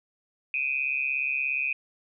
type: tone with amplitude modulation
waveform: sine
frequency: 2495 Hz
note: D#7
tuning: 4 cents sharp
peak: -21 dBFS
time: 0.54-1.73 s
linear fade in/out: 2 ms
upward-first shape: sine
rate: 137 Hz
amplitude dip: 90%
effects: none